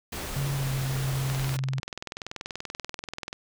pink noise, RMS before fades -35 dBFS, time 0.12-1.57 s, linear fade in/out 5 ms
sine tone with pitch glide, 138.59 to 133.64 Hz, C#3 to C3, 0 to +37 cents, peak -26 dBFS, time 0.36-1.8 s, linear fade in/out 5 ms, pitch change -63 cents, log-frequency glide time 0.53-0.68 s
click train, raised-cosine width 0.2 ms, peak -17 dBFS, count 43, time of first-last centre 1.3-3.329 s, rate 20.7 Hz
effects none

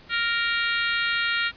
harmonic tone, 466.2 Hz, A#4, in tune, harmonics 3 / 4 / 5 / 6 / 7 / 8 / 9, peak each -26 / -28 / -30 / -32 / -33 / -34 / -35 dBFS, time 0.09-1.52 s, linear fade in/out 50 ms, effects pink hiss -50 dBFS RMS until 1.56 s + resampled to 11025 Hz

